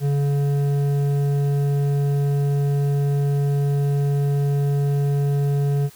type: tone with hard clipping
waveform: sine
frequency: 141.9 Hz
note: C#3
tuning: 41 cents sharp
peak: -19 dBFS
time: 0-5.9 s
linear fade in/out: 50 ms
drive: 8 dB
effects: white hiss -48 dBFS RMS until 5.95 s